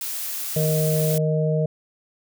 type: noise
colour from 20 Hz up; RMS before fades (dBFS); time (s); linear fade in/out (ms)
blue; -29; 0.01-1.18; 2
type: harmonic tone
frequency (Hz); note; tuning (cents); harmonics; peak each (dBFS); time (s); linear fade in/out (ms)
155.56; D#3; 0; 1 / 3 / 4; -20 / -25 / -26; 0.56-1.66; 5
effects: none